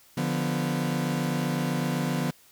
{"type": "chord", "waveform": "40% pulse", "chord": "B diminished", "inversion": "first", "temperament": "equal", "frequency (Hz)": [146.83, 174.61, 246.9], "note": ["D3", "F3", "B3"], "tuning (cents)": [0, 0, 0], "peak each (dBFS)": -29, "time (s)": [0.17, 2.31], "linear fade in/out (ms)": 5, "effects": ["white hiss -57 dBFS RMS until 2.51 s"]}